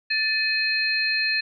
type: tone cluster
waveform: sine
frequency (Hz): 1758 / 2530 / 4183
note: A6 / D#7 / C8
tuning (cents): -2 / +28 / -1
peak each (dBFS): -25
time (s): 0.1-1.41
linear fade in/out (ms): 10
effects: none